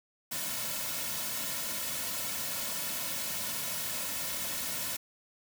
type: noise with comb filter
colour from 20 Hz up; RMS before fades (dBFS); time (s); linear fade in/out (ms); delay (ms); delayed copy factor
white; -35; 0.31-4.97; 10; 2.5; -0.65
effects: none